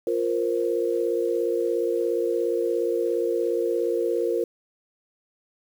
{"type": "chord", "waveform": "sine", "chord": "F suspended fourth", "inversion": "none", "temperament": "equal", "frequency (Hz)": [349.2, 466.2, 523.3], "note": ["F4", "Bb4", "C5"], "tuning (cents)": [0, 0, 0], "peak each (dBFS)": [-26, -24, -29], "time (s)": [0.07, 4.44], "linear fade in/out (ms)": 2, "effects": ["8-bit"]}